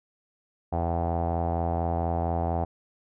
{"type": "tone with low-pass filter", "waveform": "sawtooth", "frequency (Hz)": 84.3, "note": "E2", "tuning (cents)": 39, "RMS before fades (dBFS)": -27, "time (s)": [0.72, 2.65], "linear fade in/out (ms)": 10, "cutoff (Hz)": 750, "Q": 6.1, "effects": []}